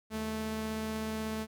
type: tone pair together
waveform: sawtooth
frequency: 78.35 / 218.8 Hz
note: D#2 / A3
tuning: +13 / -9 cents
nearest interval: octave + tritone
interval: 1778 cents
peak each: -40 / -30 dBFS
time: 0.1-1.47 s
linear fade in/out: 50 ms
effects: none